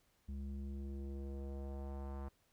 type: tone with low-pass filter sweep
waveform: square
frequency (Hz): 68.7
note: C#2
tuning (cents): -15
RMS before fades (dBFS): -44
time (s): 0.28-2.29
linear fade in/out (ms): 10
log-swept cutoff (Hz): 180 to 1100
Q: 1.7
effects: pink hiss -75 dBFS RMS until 2.52 s